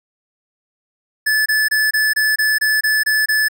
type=tone bursts; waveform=square; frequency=1733 Hz; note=A6; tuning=27 cents flat; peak=-14 dBFS; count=10; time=1.26-3.485 s; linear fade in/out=10 ms; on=200 ms; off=25 ms; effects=none